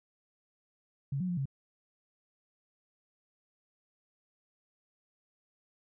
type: tone with pitch steps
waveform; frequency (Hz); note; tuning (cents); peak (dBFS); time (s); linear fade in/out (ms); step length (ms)
sine; 138.4 / 182.9 / 176.2 / 136.3; C#3 / F#3 / F3 / C#3; -2 / -20 / +16 / -29; -30; 1.12-1.456; 5; 84
effects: none